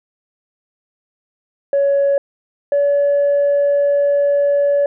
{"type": "tone pair in turn", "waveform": "sine", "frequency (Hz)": [560, 570.1], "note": ["C#5", "C#5"], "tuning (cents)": [18, 48], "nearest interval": "unison", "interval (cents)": 30, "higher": "second", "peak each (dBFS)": -10, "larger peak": "neither", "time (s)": [[1.73, 2.18], [2.72, 4.86]], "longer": "second", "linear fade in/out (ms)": 2, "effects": ["tanh soft clip ceiling -9 dBFS"]}